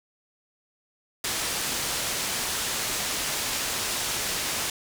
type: low-pass noise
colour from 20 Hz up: white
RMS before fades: -29 dBFS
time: 1.24-4.7 s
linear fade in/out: 2 ms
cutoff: 8700 Hz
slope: 12 dB/octave
effects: none